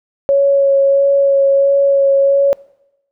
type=tone with vibrato; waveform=sine; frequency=554 Hz; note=C#5; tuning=1 cent flat; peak=-8 dBFS; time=0.29-2.53 s; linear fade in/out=0 ms; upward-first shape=sine; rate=1.5 Hz; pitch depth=12 cents each way; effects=noise-tail reverb RT60 0.9 s tail -22 dB re dry